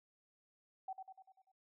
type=tone with echo; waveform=sine; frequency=763 Hz; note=G5; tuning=47 cents flat; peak=-40 dBFS; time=0.88-0.93 s; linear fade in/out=5 ms; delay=98 ms; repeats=6; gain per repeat=-5 dB; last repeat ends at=1.518 s; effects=noise-tail reverb RT60 0.2 s tail -24 dB re dry